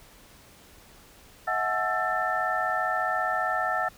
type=tone cluster; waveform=sine; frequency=640 / 735 / 858 / 1330 / 1782 Hz; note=D#5 / F#5 / A5 / E6 / A6; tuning=+49 / -12 / -44 / +15 / +22 cents; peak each=-33 / -29 / -36 / -29 / -30 dBFS; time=1.47-3.89 s; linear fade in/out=10 ms; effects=pink hiss -53 dBFS RMS until 3.97 s